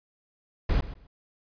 brown noise with echo, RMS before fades -23 dBFS, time 0.69-0.81 s, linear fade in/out 5 ms, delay 130 ms, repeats 2, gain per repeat -15 dB, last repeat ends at 1.07 s, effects resampled to 11025 Hz

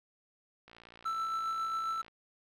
click train, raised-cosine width 0.3 ms, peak -37 dBFS, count 82, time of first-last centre 0.68-2.081 s, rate 57.8 Hz
triangle tone with tremolo, 1327 Hz, E6, 11 cents sharp, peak -29 dBFS, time 1.05-2.02 s, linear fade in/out 10 ms, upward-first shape sine, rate 7.4 Hz, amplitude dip 25%
effects none

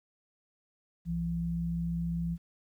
sine tone pair together, 63.2 / 168.72 Hz, B1 / E3, +41 / +41 cents, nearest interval octave + perfect fourth, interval 1700 cents, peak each -38 / -30 dBFS, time 1.05-2.38 s, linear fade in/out 50 ms, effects 11-bit

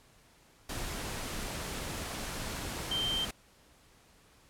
sine tone in noise, 3136 Hz, G7, in tune, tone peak -30 dBFS, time 2.91-3.25 s, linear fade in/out 5 ms, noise pink, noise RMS -38 dBFS, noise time 0.69-3.31 s, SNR +5 dB, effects pink hiss -62 dBFS RMS until 4.49 s + low-pass 12000 Hz 12 dB/octave

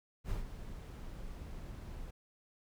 brown noise with ADSR envelope, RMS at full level -36 dBFS, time 0.24-2.11 s, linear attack 64 ms, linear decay 130 ms, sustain -9 dB, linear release 9 ms, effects none

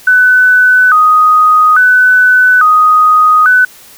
sine tone with vibrato, 1368 Hz, F6, 36 cents flat, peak -3 dBFS, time 0.07-3.65 s, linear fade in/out 5 ms, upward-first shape square, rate 0.59 Hz, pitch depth 160 cents each way, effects white hiss -37 dBFS RMS until 3.97 s

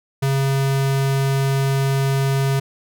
square tone, 136.3 Hz, C#3, 29 cents flat, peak -17 dBFS, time 0.22-2.6 s, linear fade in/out 10 ms, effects none

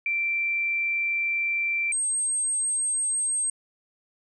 sine tone pair in turn, 2349 / 8398 Hz, D7 / C9, 0 / +5 cents, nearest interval octave + minor seventh, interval 2205 cents, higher second, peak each -23 dBFS, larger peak neither, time 0.06-1.92 / 1.92-3.5 s, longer first, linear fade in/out 2 ms, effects none

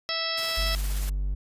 harmonic tone, 657 Hz, E5, 6 cents flat, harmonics 1 / 2 / 3 / 4 / 5 / 6 / 7 / 8, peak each -36 / -36 / -35 / -37 / -35 / -35 / -37 / -31 dBFS, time 0.09-0.75 s, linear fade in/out 0 ms
white noise with tremolo, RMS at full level -37 dBFS, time 0.37-1.1 s, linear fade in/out 10 ms, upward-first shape sine, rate 17 Hz, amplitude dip 30%
triangle tone, 48.56 Hz, G1, 16 cents flat, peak -23 dBFS, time 0.57-1.35 s, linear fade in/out 10 ms
effects resampled to 32000 Hz

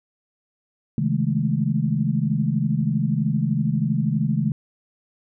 sine tone cluster, 135.6 / 158.8 / 207.4 / 220 Hz, C#3 / D#3 / G#3 / A3, -38 / +36 / -2 / 0 cents, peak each -24 / -23 / -25 / -26 dBFS, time 0.98-4.52 s, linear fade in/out 2 ms, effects none

